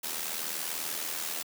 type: noise with amplitude modulation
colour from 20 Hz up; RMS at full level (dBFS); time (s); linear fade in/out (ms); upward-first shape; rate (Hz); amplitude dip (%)
white; -32; 0.03-1.43; 10; sine; 80.5; 60
effects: high-pass 200 Hz 12 dB/octave